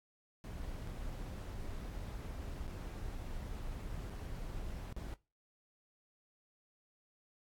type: noise with dropouts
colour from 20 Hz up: brown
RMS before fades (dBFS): -43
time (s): 0.44-5.14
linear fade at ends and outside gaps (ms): 0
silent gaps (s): 0.869-0.873 / 2.668-2.679 / 4.097-4.103 / 4.925-4.965
effects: noise-tail reverb RT60 0.3 s tail -21 dB re dry + AAC 64 kbps